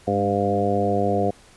harmonic tone with a mistuned harmonic, 100.5 Hz, G2, 44 cents sharp, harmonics 1 / 2 / 3 / 4 / 5 / 6 / 7, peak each -28 / -26 / -29 / -26 / -25 / -29 / -24 dBFS, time 0.07-1.31 s, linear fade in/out 10 ms, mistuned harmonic 2, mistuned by +27 cents, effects pink hiss -51 dBFS RMS until 1.56 s + resampled to 24000 Hz

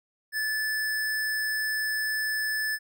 square tone, 1739 Hz, A6, 21 cents flat, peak -27 dBFS, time 0.32-2.79 s, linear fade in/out 50 ms, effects none

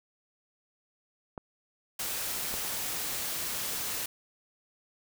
clicks, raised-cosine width 1 ms, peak -24 dBFS, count 2, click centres 1.378 / 2.54 s
white noise, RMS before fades -34 dBFS, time 1.99-4.06 s, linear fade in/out 5 ms
effects none

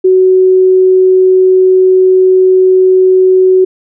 sine tone, 373.1 Hz, F#4, 14 cents sharp, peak -3 dBFS, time 0.04-3.65 s, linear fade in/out 10 ms, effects none

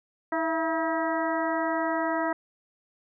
harmonic tone with a mistuned harmonic, 321.4 Hz, E4, 44 cents flat, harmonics 1 / 2 / 3 / 4 / 5 / 6, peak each -30 / -29 / -31 / -34 / -36 / -36 dBFS, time 0.32-2.33 s, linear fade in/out 5 ms, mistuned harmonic 2, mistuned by +58 cents, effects none

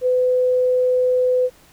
sine tone, 504 Hz, B4, 35 cents sharp, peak -14 dBFS, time 0.01-1.5 s, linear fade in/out 50 ms, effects pink hiss -51 dBFS RMS until 1.72 s

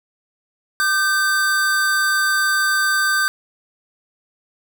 square tone pair together, 1203 / 1550.5 Hz, D6 / G6, +41 / -19 cents, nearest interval major third, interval 440 cents, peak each -24 / -17 dBFS, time 0.8-3.28 s, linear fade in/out 0 ms, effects none

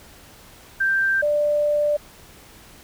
sine tone pair in turn, 1573 / 591.1 Hz, G6 / D5, +6 / +11 cents, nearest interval octave + perfect fourth, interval 1695 cents, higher first, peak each -17 dBFS, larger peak neither, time 0.8-1.22 / 1.22-1.97 s, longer second, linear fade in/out 10 ms, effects pink hiss -47 dBFS RMS until 2.83 s

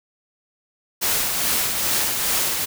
white noise with tremolo, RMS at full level -20 dBFS, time 1.01-2.66 s, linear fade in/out 20 ms, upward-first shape triangle, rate 2.4 Hz, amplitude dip 40%, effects none

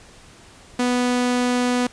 sawtooth tone, 246.9 Hz, B3, in tune, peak -14 dBFS, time 0.79-1.87 s, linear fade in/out 5 ms, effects pink hiss -47 dBFS RMS until 1.92 s + resampled to 22050 Hz

